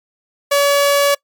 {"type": "tone", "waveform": "sawtooth", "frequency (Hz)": 568, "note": "C#5", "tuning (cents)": 42, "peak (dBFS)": -7, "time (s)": [0.51, 1.15], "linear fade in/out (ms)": 10, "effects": ["noise-tail reverb RT60 0.1 s tail -23 dB re dry", "MP3 96 kbps"]}